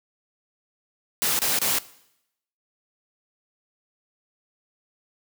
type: noise bursts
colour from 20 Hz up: white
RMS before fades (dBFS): -23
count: 3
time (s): 1.22-1.786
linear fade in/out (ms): 0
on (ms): 170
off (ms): 28
effects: noise-tail reverb RT60 0.8 s tail -19 dB re dry + high-pass 100 Hz 12 dB/octave